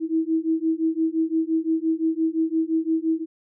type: beating tone pair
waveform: sine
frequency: 320 / 325.8 Hz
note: D#4 / E4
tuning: +49 / -20 cents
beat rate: 5.8 Hz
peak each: -23 dBFS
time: 0-3.26 s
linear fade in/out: 50 ms
effects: none